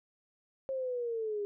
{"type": "linear sweep", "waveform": "sine", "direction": "down", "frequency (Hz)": [539, 403.4], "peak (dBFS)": -32, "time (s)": [0.69, 1.45], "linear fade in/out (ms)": 0, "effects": []}